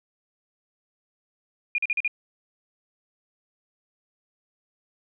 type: tone bursts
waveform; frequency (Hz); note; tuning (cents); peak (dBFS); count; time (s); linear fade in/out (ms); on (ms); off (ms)
sine; 2431; D#7; -41; -21; 5; 1.75-2.078; 2; 32; 42
effects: none